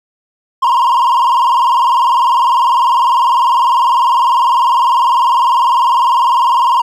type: tone with vibrato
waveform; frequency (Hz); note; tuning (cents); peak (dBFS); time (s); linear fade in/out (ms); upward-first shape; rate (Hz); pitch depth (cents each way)
triangle; 1000; B5; +21; -6; 0.62-6.82; 10; square; 20; 100
effects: none